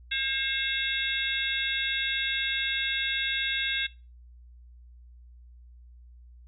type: harmonic tone with a mistuned harmonic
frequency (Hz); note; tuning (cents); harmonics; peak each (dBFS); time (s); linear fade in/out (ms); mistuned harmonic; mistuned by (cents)
536; C5; +42; 3 / 4 / 5 / 6 / 7; -33 / -33 / -33 / -33 / -33; 0.11-3.87; 10; 6; +100
effects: noise-tail reverb RT60 0.3 s tail -21 dB re dry + added 60 Hz sine -48 dBFS peak until 6.47 s

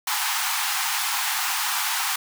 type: high-pass noise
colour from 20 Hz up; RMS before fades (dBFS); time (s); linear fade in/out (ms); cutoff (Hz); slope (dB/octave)
pink; -25; 0.07-2.16; 5; 770; 96
effects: none

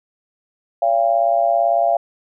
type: tone with amplitude modulation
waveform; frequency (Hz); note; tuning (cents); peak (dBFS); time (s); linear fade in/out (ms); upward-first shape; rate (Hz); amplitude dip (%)
sine; 684; F5; -36; -9; 0.82-1.97; 5; sine; 118; 95
effects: none

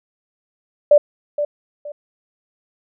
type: tone with echo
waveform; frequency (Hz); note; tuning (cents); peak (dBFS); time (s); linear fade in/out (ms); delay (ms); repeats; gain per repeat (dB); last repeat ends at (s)
sine; 587.3; D5; 0; -6; 0.91-0.98; 5; 470; 2; -11; 1.92
effects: none

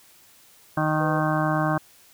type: harmonic tone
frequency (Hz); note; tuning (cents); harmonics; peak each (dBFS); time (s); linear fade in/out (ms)
154.8; D#3; -9; 1 / 2 / 4 / 5 / 6 / 7 / 8 / 9 / 10; -25 / -27 / -28 / -29 / -36 / -29 / -33 / -39 / -31; 0.77-1.78; 5
type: tone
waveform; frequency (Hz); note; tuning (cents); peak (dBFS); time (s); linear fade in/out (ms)
sine; 493.9; B4; 0; -33; 1-1.2; 10
effects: white hiss -54 dBFS RMS until 2.13 s

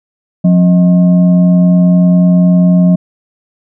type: tone with frequency modulation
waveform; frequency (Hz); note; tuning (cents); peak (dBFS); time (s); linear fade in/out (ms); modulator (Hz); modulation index
sine; 178.8; F3; +41; -4; 0.44-2.96; 10; 448; 0.38
effects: none

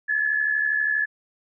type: tone with amplitude modulation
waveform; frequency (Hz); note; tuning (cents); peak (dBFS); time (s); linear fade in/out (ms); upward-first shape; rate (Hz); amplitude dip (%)
sine; 1715; A6; -45; -17; 0.08-1.06; 20; sine; 72.4; 65
effects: none

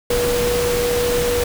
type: tone in noise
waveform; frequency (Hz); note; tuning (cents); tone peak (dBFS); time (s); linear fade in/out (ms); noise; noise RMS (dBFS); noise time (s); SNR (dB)
sine; 483.8; B4; -36; -17; 0.1-1.44; 5; pink; -23; 0.1-1.44; +3
effects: none

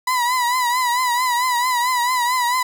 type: tone with vibrato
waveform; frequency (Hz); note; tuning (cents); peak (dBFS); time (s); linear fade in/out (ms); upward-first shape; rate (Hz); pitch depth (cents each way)
35% pulse; 987.8; B5; 0; -15; 0.07-2.63; 5; triangle; 4.5; 81
effects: 8-bit

